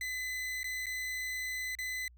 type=tone with dropouts; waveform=40% pulse; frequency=2017 Hz; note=B6; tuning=36 cents sharp; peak=-34 dBFS; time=0.01-2.08 s; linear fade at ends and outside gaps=2 ms; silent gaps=0.632-0.642 / 0.859-0.866 / 1.752-1.787 s; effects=added 60 Hz sine -55 dBFS peak until 2.17 s